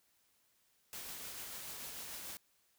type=noise with tremolo; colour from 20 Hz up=white; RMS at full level=-45 dBFS; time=0.93-2.37 s; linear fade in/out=0 ms; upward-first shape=triangle; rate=6.8 Hz; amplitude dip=30%; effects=white hiss -74 dBFS RMS until 2.78 s